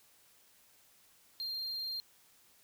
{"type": "tone", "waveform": "triangle", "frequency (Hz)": 4192, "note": "C8", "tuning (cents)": 2, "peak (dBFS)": -35, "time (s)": [1.4, 2], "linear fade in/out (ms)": 0, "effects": ["white hiss -65 dBFS RMS until 2.63 s"]}